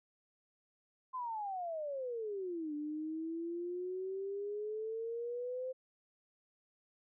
sine exponential two-way sweep, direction down then up, 1046.5 to 294.3 to 520 Hz, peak -37 dBFS, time 1.13-5.73 s, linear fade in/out 20 ms, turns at 2.74 s, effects none

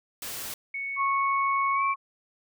white noise, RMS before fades -36 dBFS, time 0.22-0.54 s, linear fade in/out 2 ms
sine tone with pitch glide, 2217 to 2327 Hz, C#7 to D7, 0 to -17 cents, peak -30 dBFS, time 0.74-1.94 s, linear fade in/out 5 ms, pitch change +83 cents, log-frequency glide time 1.74-1.83 s
sine tone, 1098 Hz, C#6, 17 cents flat, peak -23 dBFS, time 0.96-1.96 s, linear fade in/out 50 ms
effects none

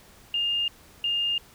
sine tone pair in turn, 2819 / 2819 Hz, F7 / F7, +16 / +16 cents, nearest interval unison, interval 0 cents, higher neither, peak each -23 dBFS, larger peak neither, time 0.34-0.68 / 1.04-1.38 s, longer neither, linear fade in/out 2 ms, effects pink hiss -53 dBFS RMS until 1.54 s

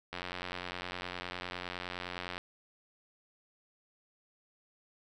click train, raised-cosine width 0.3 ms, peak -22 dBFS, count 203, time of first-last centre 0.13-2.379 s, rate 89.8 Hz, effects none

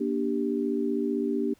sine chord, G minor, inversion first, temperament equal with one note detuned, 238.1 / 293.7 / 392 Hz, Bb3 / D4 / G4, +37 / 0 / 0 cents, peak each -29 dBFS, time 0-1.54 s, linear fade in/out 10 ms, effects pink hiss -63 dBFS RMS until 1.59 s

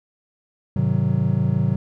triangle chord, Ab dominant seventh, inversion none, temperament just, 103.83 / 129.78 / 155.74 / 186.89 Hz, Ab2 / C3 / Eb3 / Gb3, 0 / -14 / +2 / +18 cents, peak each -22 / -19 / -22 / -21 dBFS, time 0.76-1.76 s, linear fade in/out 5 ms, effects none

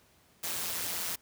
white noise with amplitude modulation, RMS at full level -32 dBFS, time 0.43-1.16 s, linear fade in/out 10 ms, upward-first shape sine, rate 172 Hz, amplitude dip 60%, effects pink hiss -64 dBFS RMS until 1.21 s + high-pass 60 Hz 12 dB/octave

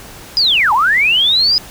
sine linear two-way sweep, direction down then up, 5040 to 817 to 5040 Hz, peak -9 dBFS, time 0.37-1.58 s, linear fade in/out 0 ms, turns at 0.73 s, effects pink hiss -35 dBFS RMS until 1.7 s

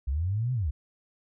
sine linear two-way sweep, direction up then down, 61.1 to 130.81 to 61.1 Hz, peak -25 dBFS, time 0.07-0.71 s, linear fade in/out 10 ms, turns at 0.53 s, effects none

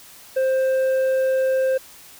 sine tone with tanh clipping, 525 Hz, C5, 6 cents sharp, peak -18 dBFS, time 0.36-1.78 s, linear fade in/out 10 ms, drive 6 dB, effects white hiss -45 dBFS RMS until 2.19 s

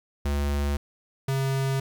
square tone pair in turn, 71.5 / 134.97 Hz, D2 / C#3, -46 / -46 cents, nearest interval major seventh, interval 1100 cents, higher second, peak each -24 dBFS, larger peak neither, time 0.25-0.77 / 1.28-1.8 s, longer neither, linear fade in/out 5 ms, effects 10-bit

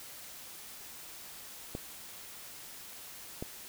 clicks, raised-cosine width 2 ms, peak -23 dBFS, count 2, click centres 1.751 / 3.425 s, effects white hiss -48 dBFS RMS until 3.68 s

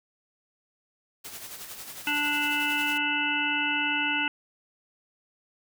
white noise with tremolo, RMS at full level -39 dBFS, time 1.24-2.98 s, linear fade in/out 10 ms, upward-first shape sine, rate 11 Hz, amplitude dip 50%
harmonic tone, 293.7 Hz, D4, in tune, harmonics 1 / 3 / 5 / 7 / 9 / 10, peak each -34 / -33 / -30 / -34 / -28 / -33 dBFS, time 2.07-4.28 s, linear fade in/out 2 ms
effects none

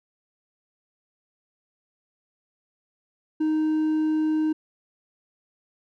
triangle tone with hard clipping, 311.1 Hz, D#4, in tune, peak -21 dBFS, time 3.4-4.53 s, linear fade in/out 10 ms, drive 5 dB, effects none

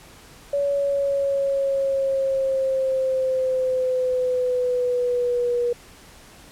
sine linear sweep, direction down, 567 to 480 Hz, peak -19 dBFS, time 0.53-5.73 s, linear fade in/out 5 ms, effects pink hiss -47 dBFS RMS until 6.51 s + low-pass 12000 Hz 12 dB/octave

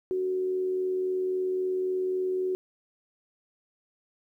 sine tone with amplitude modulation, 371.4 Hz, F#4, 7 cents sharp, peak -24 dBFS, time 0.11-2.55 s, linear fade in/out 0 ms, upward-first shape sine, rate 83.7 Hz, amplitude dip 30%, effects 11-bit

